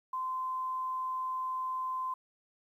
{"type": "tone", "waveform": "sine", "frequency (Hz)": 1033, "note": "C6", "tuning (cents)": -22, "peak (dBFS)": -32, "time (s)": [0.13, 2.14], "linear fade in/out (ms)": 5, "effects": ["11-bit"]}